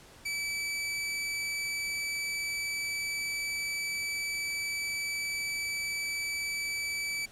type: tone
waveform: sawtooth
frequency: 2304 Hz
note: D7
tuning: 34 cents flat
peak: -28 dBFS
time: 0.25-7.26 s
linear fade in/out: 10 ms
effects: pink hiss -54 dBFS RMS until 7.31 s + low-pass 11000 Hz 12 dB/octave